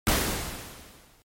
pink noise with exponential decay, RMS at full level -21 dBFS, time 0.07-1.22 s, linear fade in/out 0 ms, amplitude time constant 250 ms, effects MP3 64 kbps

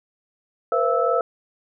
sine tone cluster, 475.2 / 518 / 674 / 1311 Hz, A#4 / C5 / E5 / E6, +33 / -17 / +38 / -10 cents, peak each -23 dBFS, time 0.72-1.21 s, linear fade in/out 2 ms, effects none

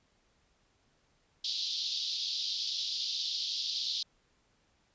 white band-pass noise, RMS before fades -35 dBFS, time 1.44-4.03 s, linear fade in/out 5 ms, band 3400 to 5000 Hz, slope 48 dB/octave, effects pink hiss -71 dBFS RMS until 4.94 s + resampled to 16000 Hz

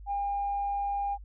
sine tone, 805 Hz, G5, 46 cents sharp, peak -27 dBFS, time 0.06-1.18 s, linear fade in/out 50 ms, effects tanh soft clip ceiling -23 dBFS + added 50 Hz sine -43 dBFS peak until 1.24 s

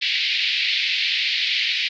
pink band-pass noise, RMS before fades -22 dBFS, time 0.01-1.89 s, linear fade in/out 20 ms, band 2100 to 4500 Hz, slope 48 dB/octave, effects none

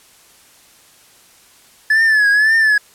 triangle tone with vibrato, 1724 Hz, A6, 36 cents flat, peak -8 dBFS, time 1.9-2.78 s, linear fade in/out 5 ms, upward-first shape triangle, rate 1.9 Hz, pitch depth 96 cents each way, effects white hiss -48 dBFS RMS until 2.94 s + low-pass 12000 Hz 12 dB/octave

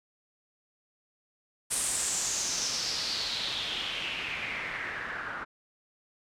white noise with low-pass filter sweep, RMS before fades -33 dBFS, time 1.7-5.45 s, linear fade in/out 20 ms, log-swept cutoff 9300 to 1400 Hz, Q 4.3, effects none

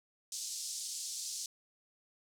white band-pass noise, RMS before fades -41 dBFS, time 0.32-1.46 s, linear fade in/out 2 ms, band 4500 to 8200 Hz, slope 24 dB/octave, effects none

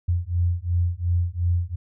sine beating tone pair, 86 / 88.8 Hz, F2 / F2, -26 / +29 cents, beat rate 2.8 Hz, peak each -23 dBFS, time 0.08-1.76 s, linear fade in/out 10 ms, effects none

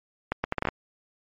accelerating click train, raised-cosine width 0.5 ms, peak -10 dBFS, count 8, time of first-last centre 0.32-0.687 s, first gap 120 ms, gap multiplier 0.7, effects MP3 48 kbps

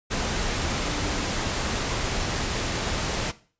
sine tone in noise, 293.7 Hz, D4, in tune, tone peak -35 dBFS, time 0.81-1.28 s, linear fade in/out 20 ms, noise pink, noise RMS -27 dBFS, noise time 0.1-3.32 s, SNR -11 dB, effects noise-tail reverb RT60 0.4 s tail -17 dB re dry + resampled to 16000 Hz

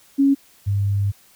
sine tone pair in turn, 276.4 / 100.12 Hz, C#4 / G2, -5 / +37 cents, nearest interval octave + tritone, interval 1758 cents, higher first, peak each -12 / -17 dBFS, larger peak first, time 0.18-0.35 / 0.66-1.12 s, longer second, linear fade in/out 20 ms, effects white hiss -53 dBFS RMS until 1.35 s

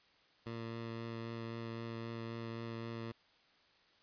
15% pulse tone with vibrato, 115.1 Hz, A#2, 22 cents flat, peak -35 dBFS, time 0.46-3.12 s, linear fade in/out 5 ms, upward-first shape triangle, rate 3.8 Hz, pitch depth 14 cents each way, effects white hiss -68 dBFS RMS until 4.02 s + resampled to 11025 Hz

